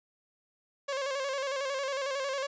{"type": "tone with vibrato", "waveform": "sawtooth", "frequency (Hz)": 545, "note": "C#5", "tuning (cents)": -29, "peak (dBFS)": -27, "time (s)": [0.88, 2.47], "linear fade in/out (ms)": 10, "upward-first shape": "square", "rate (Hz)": 11, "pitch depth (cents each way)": 55, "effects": ["resampled to 16000 Hz"]}